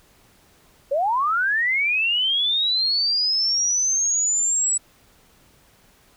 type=linear sweep; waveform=sine; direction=up; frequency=523.3 to 7902 Hz; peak=-18 dBFS; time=0.91-4.78 s; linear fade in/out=10 ms; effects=pink hiss -56 dBFS RMS until 6.16 s